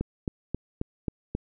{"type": "click train", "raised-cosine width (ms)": 3, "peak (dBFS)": -15, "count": 6, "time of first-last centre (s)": [0.01, 1.35], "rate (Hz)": 3.73, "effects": []}